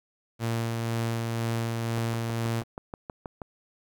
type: tone with tremolo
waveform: sawtooth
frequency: 115.2 Hz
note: A#2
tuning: 20 cents flat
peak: -22 dBFS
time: 0.39-2.64 s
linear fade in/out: 50 ms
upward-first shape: sine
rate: 2 Hz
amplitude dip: 25%
type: click train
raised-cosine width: 1 ms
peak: -22 dBFS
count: 10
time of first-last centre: 1.98-3.418 s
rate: 6.26 Hz
effects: 10-bit